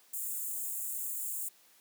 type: high-pass noise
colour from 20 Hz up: white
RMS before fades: -37 dBFS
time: 0.13-1.49 s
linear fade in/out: 10 ms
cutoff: 6900 Hz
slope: 96 dB/octave
effects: white hiss -63 dBFS RMS until 1.8 s + high-pass 200 Hz 12 dB/octave